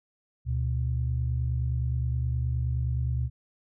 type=tone pair together; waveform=sine; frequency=72.52 / 122.1 Hz; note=D2 / B2; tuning=-21 / -19 cents; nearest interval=major sixth; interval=902 cents; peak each=-27 dBFS; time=0.45-3.3 s; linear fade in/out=50 ms; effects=tanh soft clip ceiling -17 dBFS